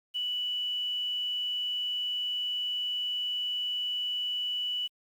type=tone with quantisation; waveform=sine; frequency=2960 Hz; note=F#7; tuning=in tune; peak=-29 dBFS; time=0.14-4.88 s; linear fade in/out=20 ms; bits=9; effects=Opus 48 kbps